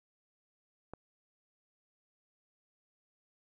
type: click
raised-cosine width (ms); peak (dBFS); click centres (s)
1; -29; 0.936
effects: none